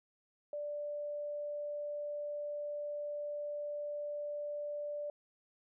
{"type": "tone", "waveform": "sine", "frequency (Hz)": 587.3, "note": "D5", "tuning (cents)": 0, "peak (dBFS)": -37, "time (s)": [0.53, 5.1], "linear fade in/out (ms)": 2, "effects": []}